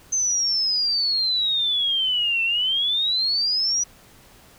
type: exponential two-way sweep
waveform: sine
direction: down then up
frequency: 6272 to 2672 to 5890 Hz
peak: -19 dBFS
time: 0.12-3.84 s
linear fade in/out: 10 ms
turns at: 2.43 s
effects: pink hiss -51 dBFS RMS until 4.58 s